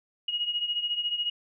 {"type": "beating tone pair", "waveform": "sine", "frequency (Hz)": [2884, 2898], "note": ["F#7", "F#7"], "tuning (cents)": [-45, -37], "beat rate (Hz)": 14, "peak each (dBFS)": [-28, -33], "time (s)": [0.28, 1.3], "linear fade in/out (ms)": 5, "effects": []}